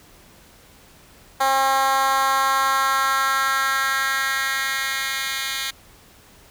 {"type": "tone with high-pass filter sweep", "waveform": "10% pulse", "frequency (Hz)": 268.9, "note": "C4", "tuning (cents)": 47, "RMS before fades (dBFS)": -21, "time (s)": [1.4, 5.71], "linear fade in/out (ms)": 10, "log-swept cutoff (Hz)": [760, 2600], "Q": 2.3, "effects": ["pink hiss -50 dBFS RMS until 6.5 s"]}